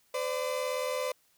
35% pulse tone pair together, 510 / 587.8 Hz, C5 / D5, -44 / +1 cents, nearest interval major second, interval 245 cents, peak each -30 / -33 dBFS, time 0.14-1.12 s, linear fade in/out 5 ms, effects white hiss -68 dBFS RMS until 1.37 s

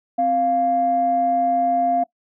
sine tone pair together, 261.6 / 698.5 Hz, C4 / F5, 0 / 0 cents, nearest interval octave + perfect fourth, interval 1700 cents, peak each -25 / -16 dBFS, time 0.18-2.04 s, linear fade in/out 10 ms, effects noise-tail reverb RT60 0.1 s tail -21 dB re dry + tanh soft clip ceiling -9 dBFS

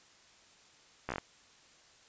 slowing click train, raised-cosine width 0.5 ms, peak -20 dBFS, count 6, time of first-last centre 1.09-1.183 s, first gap 14 ms, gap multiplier 1.14, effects white hiss -61 dBFS RMS until 2.08 s + resampled to 16000 Hz

